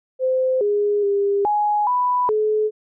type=tone with pitch steps; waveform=sine; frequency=517 / 412.3 / 401.6 / 835 / 990 / 428.6 Hz; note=C5 / G#4 / G4 / G#5 / B5 / A4; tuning=-21 / -13 / +42 / +9 / +4 / -45 cents; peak=-16 dBFS; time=0.19-2.71 s; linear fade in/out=50 ms; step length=420 ms; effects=none